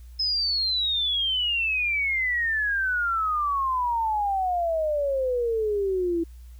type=exponential sweep; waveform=sine; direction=down; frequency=5160 to 329.1 Hz; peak=-22 dBFS; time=0.19-6.24 s; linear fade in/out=10 ms; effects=added 60 Hz sine -41 dBFS peak until 6.59 s + white hiss -62 dBFS RMS until 6.59 s